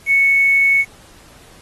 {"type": "tone with quantisation", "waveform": "sine", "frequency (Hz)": 2212, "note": "C#7", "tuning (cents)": -4, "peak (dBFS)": -10, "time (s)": [0.06, 0.85], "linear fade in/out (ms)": 50, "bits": 6, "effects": ["pink hiss -46 dBFS RMS until 1.61 s", "AAC 32 kbps"]}